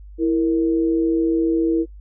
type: tone pair together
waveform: sine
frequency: 329.6 / 463.7 Hz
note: E4 / A#4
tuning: 0 / -9 cents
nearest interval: tritone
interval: 591 cents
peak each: -16 / -22 dBFS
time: 0.18-1.86 s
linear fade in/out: 50 ms
effects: noise-tail reverb RT60 0.1 s tail -19 dB re dry + added 50 Hz sine -37 dBFS peak until 2 s